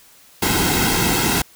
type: noise with comb filter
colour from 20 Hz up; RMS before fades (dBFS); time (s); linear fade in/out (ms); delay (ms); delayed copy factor
pink; -18; 0.42-1.42; 5; 1.7; -0.75
effects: white hiss -49 dBFS RMS until 1.55 s